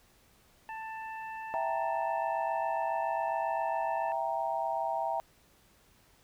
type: harmonic tone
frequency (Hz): 885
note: A5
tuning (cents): +10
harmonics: 1 / 2 / 3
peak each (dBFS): -39 / -45 / -49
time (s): 0.69-4.12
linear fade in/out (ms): 0
type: chord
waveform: sine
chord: E diminished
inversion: none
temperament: equal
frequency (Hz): 659.3 / 784 / 932.3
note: E5 / G5 / Bb5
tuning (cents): 0 / 0 / 0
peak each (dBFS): -34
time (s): 1.54-5.2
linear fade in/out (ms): 0
effects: pink hiss -64 dBFS RMS until 6.23 s